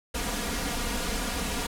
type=noise with comb filter; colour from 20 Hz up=pink; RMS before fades=-30 dBFS; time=0.14-1.67 s; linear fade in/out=10 ms; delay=4.2 ms; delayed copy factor=+0.7; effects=low-pass 12000 Hz 12 dB/octave